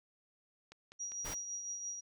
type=click train; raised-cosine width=0.2 ms; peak=-35 dBFS; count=4; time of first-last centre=0.72-1.319 s; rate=5.01 Hz
type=tone with tremolo; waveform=sine; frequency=5750 Hz; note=F8; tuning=50 cents sharp; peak=-37 dBFS; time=0.99-2.01 s; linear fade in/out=20 ms; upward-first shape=triangle; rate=5.9 Hz; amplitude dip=50%
type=noise; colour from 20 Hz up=pink; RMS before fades=-43 dBFS; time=1.24-1.35 s; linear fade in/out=20 ms
effects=none